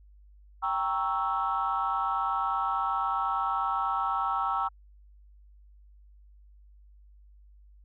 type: chord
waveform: sine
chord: G diminished seventh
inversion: none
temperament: equal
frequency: 784 / 932.3 / 1108.7 / 1318.5 Hz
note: G5 / Bb5 / Db6 / Fb6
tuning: 0 / 0 / 0 / 0 cents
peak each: -31 / -32 / -32 / -29 dBFS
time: 0.62-4.69 s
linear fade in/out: 20 ms
effects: tanh soft clip ceiling -18 dBFS + added 50 Hz sine -52 dBFS peak until 7.84 s